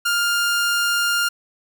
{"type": "tone", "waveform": "sawtooth", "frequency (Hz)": 1404, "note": "F6", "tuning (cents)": 9, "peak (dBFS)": -14, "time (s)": [0.05, 1.29], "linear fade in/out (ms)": 10, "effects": []}